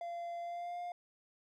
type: tone with pitch glide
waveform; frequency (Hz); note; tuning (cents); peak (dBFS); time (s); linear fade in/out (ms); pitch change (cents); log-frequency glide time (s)
triangle; 688 to 705.3; F5 to F5; -26 to +17; -37; 0.01-0.92; 2; +43; 0.41-0.8
effects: none